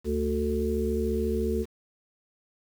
harmonic tone with a mistuned harmonic, 74.1 Hz, D2, 16 cents sharp, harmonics 1 / 3 / 5 / 6, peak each -30 / -30 / -30 / -30 dBFS, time 0.04-1.66 s, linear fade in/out 50 ms, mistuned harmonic 1, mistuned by -29 cents, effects 8-bit

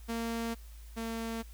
sawtooth tone pair in turn, 230 / 227.2 Hz, A#3 / A#3, -23 / -44 cents, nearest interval unison, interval 21 cents, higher first, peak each -29 / -31 dBFS, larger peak first, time 0.08-0.55 / 0.96-1.43 s, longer neither, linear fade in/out 20 ms, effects added 55 Hz sine -46 dBFS peak until 1.53 s + white hiss -60 dBFS RMS until 1.53 s

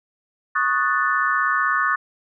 sine chord, D# half-diminished seventh, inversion third, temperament equal, 1108.7 / 1244.5 / 1480 / 1760 Hz, C#6 / D#6 / F#6 / A6, 0 / 0 / 0 / 0 cents, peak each -23 dBFS, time 0.55-1.96 s, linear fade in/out 10 ms, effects none

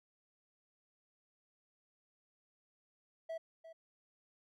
triangle tone with echo, 653 Hz, E5, 17 cents flat, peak -37 dBFS, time 3.29-3.38 s, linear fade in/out 10 ms, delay 350 ms, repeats 1, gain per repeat -12 dB, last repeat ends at 3.73 s, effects none

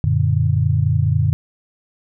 sine chord, Gb augmented, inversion none, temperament equal, 92.5 / 116.54 / 146.83 Hz, Gb2 / Bb2 / D3, 0 / 0 / 0 cents, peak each -18 dBFS, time 0.04-1.33 s, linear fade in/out 0 ms, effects none

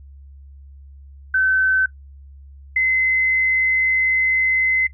sine tone pair in turn, 1530 / 2051 Hz, G6 / C7, -42 / -35 cents, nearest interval perfect fourth, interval 507 cents, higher second, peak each -14 dBFS, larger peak neither, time 1.34-1.86 / 2.76-4.87 s, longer second, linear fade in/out 5 ms, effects noise-tail reverb RT60 0.1 s tail -17 dB re dry + added 69 Hz sine -39 dBFS peak until 4.93 s

